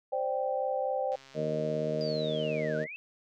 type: chord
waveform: sine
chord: C suspended second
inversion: none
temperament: equal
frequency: 523.3 / 587.3 / 784 Hz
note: C5 / D5 / G5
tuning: 0 / 0 / 0 cents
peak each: -31 / -34 / -33 dBFS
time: 0.12-1.16 s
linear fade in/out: 10 ms
type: click train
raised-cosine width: 0.2 ms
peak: -35 dBFS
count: 233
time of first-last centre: 1.12-2.839 s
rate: 135 Hz
type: harmonic tone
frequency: 77.3 Hz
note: D#2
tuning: 11 cents flat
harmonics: 2 / 3 / 4 / 5 / 6 / 7 / 8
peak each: -36 / -38 / -42 / -43 / -34 / -41 / -32 dBFS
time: 1.34-2.87 s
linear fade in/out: 50 ms
type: linear two-way sweep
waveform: sine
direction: down then up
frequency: 4873 to 1427 to 2692 Hz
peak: -39 dBFS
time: 2.01-2.96 s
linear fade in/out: 0 ms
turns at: 2.77 s
effects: none